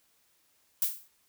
violet noise with exponential decay, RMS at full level -24 dBFS, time 0.82-1.08 s, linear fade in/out 2 ms, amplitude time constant 56 ms, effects white hiss -69 dBFS RMS until 1.28 s

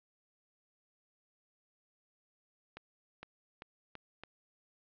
accelerating click train, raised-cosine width 0.3 ms, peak -29 dBFS, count 5, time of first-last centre 2.77-4.236 s, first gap 460 ms, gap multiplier 0.85, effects low-pass 4000 Hz 12 dB/octave

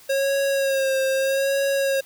square tone with vibrato, 542 Hz, C#5, 39 cents flat, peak -20 dBFS, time 0.09-2.01 s, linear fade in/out 10 ms, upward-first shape sine, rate 0.8 Hz, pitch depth 33 cents each way, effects white hiss -49 dBFS RMS until 2.05 s

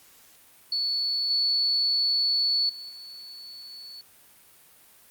sine tone with level steps, 4435 Hz, C#8, in tune, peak -24 / -21 / -37 / -40 dBFS, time 0.72-4.01 s, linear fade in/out 2 ms, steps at 1.3 / 2.69 / 2.89 s, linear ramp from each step 5 ms, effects white hiss -55 dBFS RMS until 5.1 s + Opus 48 kbps

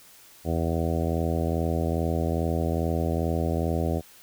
harmonic tone, 82.41 Hz, E2, in tune, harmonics 1 / 2 / 3 / 4 / 5 / 6 / 7 / 8 / 9, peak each -27 / -30 / -32 / -33 / -34 / -35 / -35 / -36 / -37 dBFS, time 0.44-4.02 s, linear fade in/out 50 ms, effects white hiss -52 dBFS RMS until 4.22 s

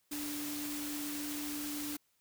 sine tone in noise, 293.7 Hz, D4, in tune, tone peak -39 dBFS, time 0.11-1.97 s, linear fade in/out 10 ms, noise white, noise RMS -42 dBFS, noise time 0.11-1.97 s, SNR 0 dB, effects white hiss -75 dBFS RMS until 2.2 s

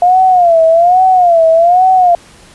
sine tone with vibrato, 698.5 Hz, F5, in tune, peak -4 dBFS, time 0.02-2.15 s, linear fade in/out 2 ms, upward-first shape sine, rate 1.2 Hz, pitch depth 130 cents each way, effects pink hiss -40 dBFS RMS until 2.54 s + resampled to 24000 Hz

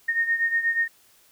sine beating tone pair, 1842 / 1850.3 Hz, A#6 / A#6, -21 / -13 cents, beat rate 8.3 Hz, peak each -22 / -27 dBFS, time 0.08-0.88 s, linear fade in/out 10 ms, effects white hiss -58 dBFS RMS until 1.31 s

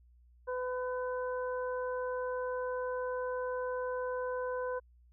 harmonic tone, 503 Hz, B4, 32 cents sharp, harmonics 1 / 2 / 3, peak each -34 / -40 / -44 dBFS, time 0.47-4.8 s, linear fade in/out 20 ms, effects added 60 Hz sine -59 dBFS peak until 5.12 s

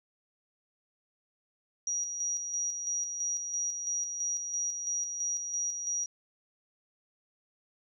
sine tone with tremolo, 5760 Hz, F#8, 47 cents flat, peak -29 dBFS, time 1.87-6.06 s, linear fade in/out 2 ms, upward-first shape square, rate 3 Hz, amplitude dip 45%, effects none

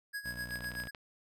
square tone with tremolo, 1661.2 Hz, G#6, in tune, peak -36 dBFS, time 0.13-0.91 s, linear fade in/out 20 ms, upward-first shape sine, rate 7.9 Hz, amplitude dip 80%
15% pulse tone, 60.3 Hz, B1, 41 cents flat, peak -38 dBFS, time 0.24-0.89 s, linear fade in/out 20 ms
clicks, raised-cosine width 0.3 ms, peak -30 dBFS, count 10, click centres 0.508 / 0.557 / 0.607 / 0.644 / 0.717 / 0.752 / 0.801 / 0.837 / 0.872 / 0.948 s
effects none

